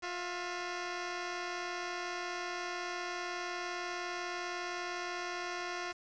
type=tone pair together; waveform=10% pulse; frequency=354.4 / 669 Hz; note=F4 / E5; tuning=+25 / +25 cents; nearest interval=major seventh; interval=1100 cents; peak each=-29 / -36 dBFS; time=0.02-5.93 s; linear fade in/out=20 ms; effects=resampled to 16000 Hz + 9-bit